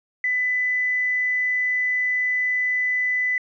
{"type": "tone with tanh clipping", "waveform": "triangle", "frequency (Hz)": 1999, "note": "B6", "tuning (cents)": 20, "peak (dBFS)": -19, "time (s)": [0.24, 3.38], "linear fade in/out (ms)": 2, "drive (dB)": 2, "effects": ["resampled to 16000 Hz"]}